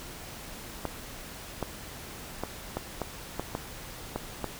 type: clicks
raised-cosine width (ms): 1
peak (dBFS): -16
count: 9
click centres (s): 0.853 / 1.627 / 2.436 / 2.77 / 3.017 / 3.396 / 3.551 / 4.16 / 4.443
effects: pink hiss -43 dBFS RMS until 4.59 s